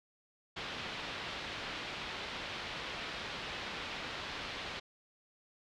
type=low-pass noise; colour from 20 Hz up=white; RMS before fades=-42 dBFS; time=0.56-4.8 s; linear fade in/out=10 ms; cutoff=3800 Hz; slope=24 dB/octave; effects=none